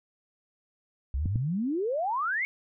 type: exponential sweep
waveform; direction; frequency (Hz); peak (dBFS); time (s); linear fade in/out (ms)
sine; up; 61.74 to 2237; -26; 1.14-2.45; 0
type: clicks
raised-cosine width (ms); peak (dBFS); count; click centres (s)
5; -18; 2; 1.258 / 1.358
effects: none